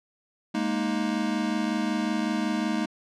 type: chord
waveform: square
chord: Ab suspended second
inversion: none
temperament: equal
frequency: 207.7 / 233.1 / 311.1 Hz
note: Ab3 / Bb3 / Eb4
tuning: 0 / 0 / 0 cents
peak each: -30 dBFS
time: 0.54-2.86 s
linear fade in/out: 10 ms
effects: low-pass 6000 Hz 12 dB/octave